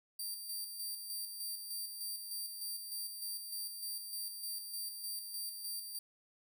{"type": "tone with tremolo", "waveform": "10% pulse", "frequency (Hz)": 4699, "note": "D8", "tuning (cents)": 0, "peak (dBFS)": -32, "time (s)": [0.19, 5.99], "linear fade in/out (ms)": 5, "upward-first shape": "square", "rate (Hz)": 3.3, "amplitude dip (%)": 45, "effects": []}